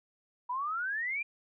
sine exponential sweep, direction up, 960 to 2432 Hz, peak -31 dBFS, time 0.49-1.23 s, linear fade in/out 10 ms, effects none

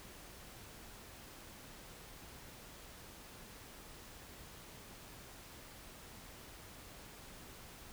silence, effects pink hiss -54 dBFS RMS until 7.92 s

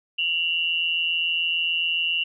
sine tone pair together, 2748 / 2915 Hz, F7 / F#7, -29 / -26 cents, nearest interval minor second, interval 103 cents, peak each -24 dBFS, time 0.18-2.24 s, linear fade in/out 10 ms, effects none

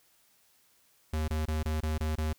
square tone bursts, 77.78 Hz, D#2, in tune, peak -29 dBFS, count 7, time 1.13-2.33 s, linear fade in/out 5 ms, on 150 ms, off 25 ms, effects white hiss -66 dBFS RMS until 2.38 s

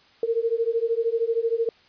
sine beating tone pair, 453.2 / 466.2 Hz, A#4 / A#4, -49 / 0 cents, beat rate 13 Hz, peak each -24 dBFS, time 0.23-1.69 s, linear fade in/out 2 ms, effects white hiss -56 dBFS RMS until 1.88 s + resampled to 11025 Hz

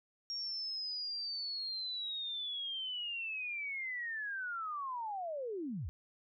sine linear sweep, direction down, 5588 to 60 Hz, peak -37 dBFS, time 0.3-5.89 s, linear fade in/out 0 ms, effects none

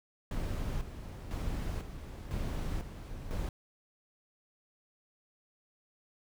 brown noise with tremolo, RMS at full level -35 dBFS, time 0.31-3.49 s, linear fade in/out 2 ms, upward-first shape square, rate 1 Hz, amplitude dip 60%, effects none

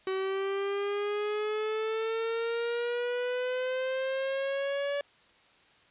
45% pulse exponential sweep, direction up, 378.4 to 572 Hz, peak -29 dBFS, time 0.07-5.01 s, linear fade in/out 2 ms, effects white hiss -61 dBFS RMS until 5.9 s + resampled to 8000 Hz

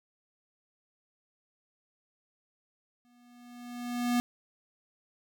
square tone with exponential growth, 242.7 Hz, B3, 30 cents flat, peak -24 dBFS, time 3.05-4.2 s, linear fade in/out 0 ms, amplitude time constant 250 ms, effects none

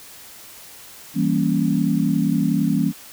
sine chord, E diminished seventh, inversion none, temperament equal, 164.81 / 196 / 233.1 / 277.2 Hz, E3 / G3 / Bb3 / Db4, 0 / 0 / 0 / 0 cents, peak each -22 dBFS, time 1.14-2.93 s, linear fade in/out 50 ms, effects white hiss -42 dBFS RMS until 3.12 s

